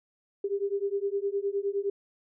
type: beating tone pair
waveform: sine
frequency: 394.7 / 404.4 Hz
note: G4 / G#4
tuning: +12 / -46 cents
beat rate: 9.7 Hz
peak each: -30 dBFS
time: 0.44-1.9 s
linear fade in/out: 5 ms
effects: none